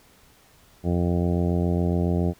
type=harmonic tone; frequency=87.2 Hz; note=F2; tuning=2 cents flat; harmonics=1 / 2 / 3 / 4 / 5 / 6 / 7 / 8 / 9; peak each=-24 / -24 / -30 / -30 / -32 / -40 / -35 / -39 / -41 dBFS; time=0.83-2.34 s; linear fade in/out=50 ms; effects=pink hiss -56 dBFS RMS until 2.39 s